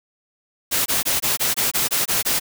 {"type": "noise bursts", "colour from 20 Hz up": "white", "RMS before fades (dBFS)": -20, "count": 10, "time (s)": [0.71, 2.399], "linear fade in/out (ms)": 20, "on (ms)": 150, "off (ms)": 21, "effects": []}